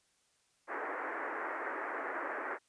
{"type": "band-pass noise", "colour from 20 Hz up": "white", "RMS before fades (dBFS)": -39, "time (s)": [0.67, 2.59], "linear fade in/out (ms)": 50, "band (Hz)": [290, 1900], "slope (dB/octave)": 48, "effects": ["white hiss -73 dBFS RMS until 2.68 s", "resampled to 22050 Hz"]}